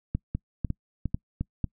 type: two click trains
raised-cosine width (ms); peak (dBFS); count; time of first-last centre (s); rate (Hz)
5; -14 / -16; 4 / 4; 0.15-1.643 / 0.35-1.41; 2.01 / 2.83
effects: noise-tail reverb RT60 0.1 s tail -26 dB re dry